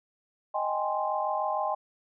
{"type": "chord", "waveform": "sine", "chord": "Ab major seventh", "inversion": "second", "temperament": "equal", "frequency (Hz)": [622.3, 784, 830.6, 1046.5], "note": ["Eb5", "G5", "Ab5", "C6"], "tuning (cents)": [0, 0, 0, 0], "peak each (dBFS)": -32, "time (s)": [0.54, 1.75], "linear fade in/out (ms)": 10, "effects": []}